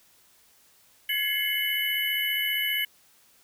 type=tone cluster; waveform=sine; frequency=1698 / 2094 / 2169 / 2982 / 11430 Hz; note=G#6 / C7 / C#7 / F#7 / F9; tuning=+38 / +1 / -38 / +13 / +39 cents; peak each=-34 / -34 / -30 / -28 / -32 dBFS; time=1.09-2.85 s; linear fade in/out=5 ms; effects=white hiss -60 dBFS RMS until 3.43 s